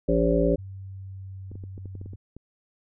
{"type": "harmonic tone", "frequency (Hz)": 56.8, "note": "A#1", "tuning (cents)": -44, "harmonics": [1, 3, 5, 7, 9, 10], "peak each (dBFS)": [-26, -26, -26, -26, -26, -26], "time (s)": [0.08, 0.56], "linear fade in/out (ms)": 10}
{"type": "tone with pitch glide", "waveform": "sine", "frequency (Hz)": [96.4, 95.18], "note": ["G2", "F#2"], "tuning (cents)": [-28, 49], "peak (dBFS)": -36, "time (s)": [0.58, 2.16], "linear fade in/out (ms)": 10, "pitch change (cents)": -23, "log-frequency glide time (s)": [0.69, 1.66]}
{"type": "clicks", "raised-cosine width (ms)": 3, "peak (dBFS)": -29, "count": 10, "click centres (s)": [1.516, 1.555, 1.638, 1.779, 1.857, 1.953, 2.014, 2.06, 2.134, 2.366]}
{"effects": []}